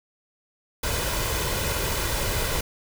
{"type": "noise with comb filter", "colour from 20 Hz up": "pink", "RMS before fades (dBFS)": -26, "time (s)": [0.83, 2.61], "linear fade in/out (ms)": 5, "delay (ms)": 2, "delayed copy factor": 0.5, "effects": []}